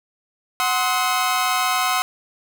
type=chord; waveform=sawtooth; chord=C diminished; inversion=second; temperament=equal with one note detuned; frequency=740 / 1046.5 / 1275.8 Hz; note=Gb5 / C6 / Eb6; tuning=0 / 0 / +43 cents; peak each=-19 dBFS; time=0.6-2.02 s; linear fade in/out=0 ms; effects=none